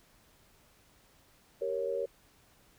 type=chord; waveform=sine; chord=G diminished; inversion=none; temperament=equal with one note detuned; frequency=390.2 / 466.2 / 554.4 Hz; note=G4 / Bb4 / Db5; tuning=-8 / 0 / 0 cents; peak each=-38 / -34 / -34 dBFS; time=1.61-2.06 s; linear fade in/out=10 ms; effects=pink hiss -64 dBFS RMS until 2.78 s